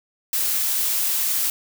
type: noise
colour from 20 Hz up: blue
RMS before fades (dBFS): -22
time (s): 0.33-1.5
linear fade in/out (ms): 2
effects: none